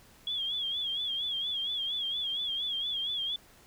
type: tone with vibrato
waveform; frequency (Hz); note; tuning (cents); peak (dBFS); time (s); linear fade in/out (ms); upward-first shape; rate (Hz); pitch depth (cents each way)
sine; 3321; G#7; -1; -30; 0.27-3.36; 2; sine; 4.3; 85
effects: pink hiss -58 dBFS RMS until 3.66 s